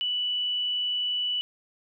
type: tone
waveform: sine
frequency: 2963 Hz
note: F#7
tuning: 2 cents sharp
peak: -25 dBFS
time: 0.01-1.41 s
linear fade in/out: 0 ms
effects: none